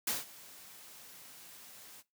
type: noise with ADSR envelope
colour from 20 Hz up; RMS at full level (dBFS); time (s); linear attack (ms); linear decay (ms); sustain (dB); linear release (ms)
white; -32; 0.07-2.03; 5; 170; -21; 37
effects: noise-tail reverb RT60 0.2 s tail -18 dB re dry + high-pass 100 Hz 12 dB/octave